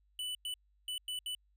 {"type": "tone bursts at uneven times", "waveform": "square", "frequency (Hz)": 2982, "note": "F#7", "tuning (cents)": 13, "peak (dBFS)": -37, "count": 5, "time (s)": [[0.19, 0.35], [0.45, 0.54], [0.88, 0.98], [1.08, 1.19], [1.26, 1.35]], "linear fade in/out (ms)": 2, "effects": ["added 50 Hz sine -68 dBFS peak until 1.56 s"]}